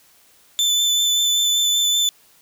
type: tone with vibrato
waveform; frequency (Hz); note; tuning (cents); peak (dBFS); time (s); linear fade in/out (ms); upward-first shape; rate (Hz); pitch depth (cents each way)
30% pulse; 3520; A7; 0; -13; 0.59-2.09; 0; sine; 5.2; 14
effects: white hiss -54 dBFS RMS until 2.41 s